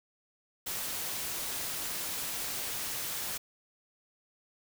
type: noise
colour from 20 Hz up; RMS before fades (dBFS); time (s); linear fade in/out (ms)
white; -36; 0.66-3.38; 10
effects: none